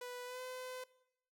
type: tone with pitch glide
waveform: sawtooth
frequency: 493.9 to 508.7 Hz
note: B4 to C5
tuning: 0 to -49 cents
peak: -40 dBFS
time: 0.01-0.84 s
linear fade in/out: 5 ms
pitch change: +51 cents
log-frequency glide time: 0.25-0.41 s
effects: noise-tail reverb RT60 0.8 s tail -19 dB re dry